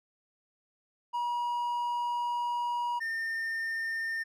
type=tone pair in turn; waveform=triangle; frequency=960 / 1812.2 Hz; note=B5 / A#6; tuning=-49 / -49 cents; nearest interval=major seventh; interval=1100 cents; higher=second; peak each=-27 / -29 dBFS; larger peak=first; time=1.13-3 / 3-4.24 s; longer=first; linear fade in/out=20 ms; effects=none